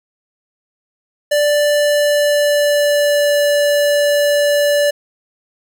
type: tone with pitch glide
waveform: square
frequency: 587.3 to 581.2 Hz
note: D5 to D5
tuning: 0 to -18 cents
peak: -12 dBFS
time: 1.31-4.91 s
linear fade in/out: 10 ms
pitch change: -18 cents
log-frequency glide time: 1.74-3.4 s
effects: none